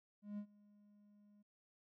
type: tone with ADSR envelope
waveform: triangle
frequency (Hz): 206.4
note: G#3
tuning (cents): -10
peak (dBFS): -39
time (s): 0.22-1.43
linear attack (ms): 160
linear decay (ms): 79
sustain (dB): -24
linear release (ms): 16
effects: none